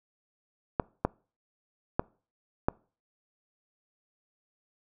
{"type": "clicks", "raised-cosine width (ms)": 1, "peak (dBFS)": -10, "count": 4, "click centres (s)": [0.798, 1.05, 1.995, 2.685], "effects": ["noise-tail reverb RT60 0.4 s tail -25 dB re dry"]}